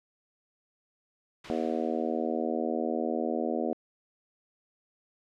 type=noise with exponential decay; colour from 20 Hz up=white; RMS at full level=-39 dBFS; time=1.44-2.73 s; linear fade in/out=5 ms; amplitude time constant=280 ms
type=harmonic tone; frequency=80 Hz; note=D#2; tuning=49 cents sharp; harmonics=3 / 4 / 5 / 6 / 7 / 8 / 9; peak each=-33 / -34 / -35 / -36 / -36 / -37 / -38 dBFS; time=1.5-3.73 s; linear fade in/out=0 ms
effects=low-pass 3000 Hz 12 dB/octave

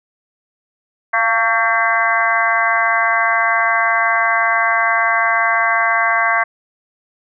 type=harmonic tone with a mistuned harmonic; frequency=225.9 Hz; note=A3; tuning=46 cents sharp; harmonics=3 / 4 / 5 / 6 / 7 / 8 / 9; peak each=-20 / -24 / -18 / -29 / -18 / -25 / -19 dBFS; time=1.13-6.44 s; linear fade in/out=10 ms; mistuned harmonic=3; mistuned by=+31 cents; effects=none

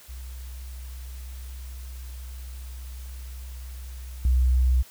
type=tone with level steps; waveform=sine; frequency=63.2 Hz; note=B1; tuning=41 cents sharp; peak=-35 / -17 dBFS; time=0.08-4.83 s; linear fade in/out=20 ms; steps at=4.25 s; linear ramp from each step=2 ms; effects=white hiss -50 dBFS RMS until 4.9 s

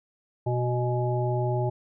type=harmonic tone with a mistuned harmonic; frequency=123.47 Hz; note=B2; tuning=in tune; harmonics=1 / 3 / 5 / 7; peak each=-25 / -30 / -32 / -33 dBFS; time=0.46-1.7 s; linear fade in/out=10 ms; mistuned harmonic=7; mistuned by=-48 cents; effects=none

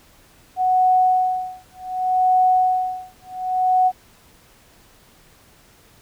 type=tone with tremolo; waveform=sine; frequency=740 Hz; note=F#5; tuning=in tune; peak=-12 dBFS; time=0.56-3.92 s; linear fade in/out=50 ms; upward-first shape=sine; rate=0.67 Hz; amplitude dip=100%; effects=pink hiss -52 dBFS RMS until 6.01 s

